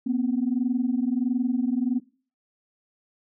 sine tone pair together, 240 / 261.5 Hz, B3 / C4, -49 / -1 cents, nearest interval minor second, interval 148 cents, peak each -24 dBFS, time 0.06-2 s, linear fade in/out 10 ms, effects noise-tail reverb RT60 0.4 s tail -20 dB re dry + tanh soft clip ceiling -14 dBFS

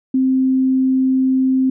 sine tone, 261.6 Hz, C4, in tune, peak -12 dBFS, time 0.14-1.7 s, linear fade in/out 5 ms, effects none

